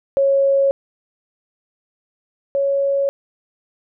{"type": "tone pair in turn", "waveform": "sine", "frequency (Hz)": [550, 555.1], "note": ["C#5", "C#5"], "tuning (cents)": [-14, 2], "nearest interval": "unison", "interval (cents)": 16, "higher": "second", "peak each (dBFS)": [-12, -15], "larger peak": "first", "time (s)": [[0.17, 0.71], [2.55, 3.09]], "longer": "neither", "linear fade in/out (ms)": 0, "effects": []}